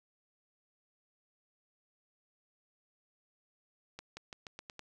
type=accelerating click train; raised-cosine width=0.2 ms; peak=-27 dBFS; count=7; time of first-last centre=3.99-4.793 s; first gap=180 ms; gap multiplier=0.88; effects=none